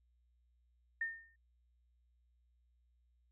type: tone with exponential decay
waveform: sine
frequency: 1821 Hz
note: A#6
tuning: 41 cents flat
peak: -32 dBFS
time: 1.01-1.36 s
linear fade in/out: 5 ms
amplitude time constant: 74 ms
effects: added 60 Hz sine -70 dBFS peak until 3.31 s